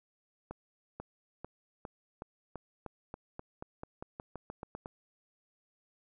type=accelerating click train; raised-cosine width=1 ms; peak=-27 dBFS; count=18; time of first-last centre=0.51-4.859 s; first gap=490 ms; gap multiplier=0.91; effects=none